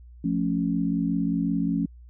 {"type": "chord", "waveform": "sine", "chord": "F augmented", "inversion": "none", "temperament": "equal", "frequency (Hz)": [174.61, 220, 277.2], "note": ["F3", "A3", "C#4"], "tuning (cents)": [0, 0, 0], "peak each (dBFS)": [-26, -28, -26], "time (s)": [0.24, 1.86], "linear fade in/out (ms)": 5, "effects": ["added 60 Hz sine -44 dBFS peak until 2.09 s"]}